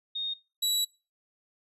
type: tone pair in turn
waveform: sine / sawtooth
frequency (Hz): 3700 / 3913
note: A#7 / B7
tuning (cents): -14 / -17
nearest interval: minor second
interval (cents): 97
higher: second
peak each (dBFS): -30 / -22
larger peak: second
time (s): 0.15-0.34 / 0.62-0.85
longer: second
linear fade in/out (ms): 10
effects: noise-tail reverb RT60 0.3 s tail -22 dB re dry + resampled to 32000 Hz